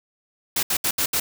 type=noise bursts at uneven times; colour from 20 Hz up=white; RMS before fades=-22 dBFS; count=5; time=0.56-0.63 / 0.7-0.77 / 0.84-0.91 / 0.98-1.06 / 1.13-1.2 s; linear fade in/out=5 ms; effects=none